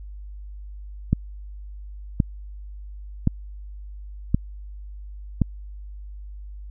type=click train; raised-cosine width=5 ms; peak=-5 dBFS; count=5; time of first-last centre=1.13-5.417 s; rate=0.933 Hz; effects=added 50 Hz sine -35 dBFS peak until 6.7 s